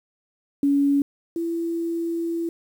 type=tone pair in turn; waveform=sine; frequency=281.9 / 335.2 Hz; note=C#4 / E4; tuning=+29 / +29 cents; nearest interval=minor third; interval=300 cents; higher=second; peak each=-16 / -23 dBFS; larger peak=first; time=0.63-1.02 / 1.36-2.49 s; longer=second; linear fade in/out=2 ms; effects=8-bit